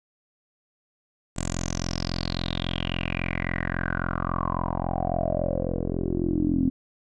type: tone with low-pass filter sweep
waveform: 10% pulse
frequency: 43.65 Hz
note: F1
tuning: in tune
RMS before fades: -27 dBFS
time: 1.36-6.7 s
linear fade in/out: 10 ms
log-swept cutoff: 7800 to 260 Hz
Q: 8.2
effects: none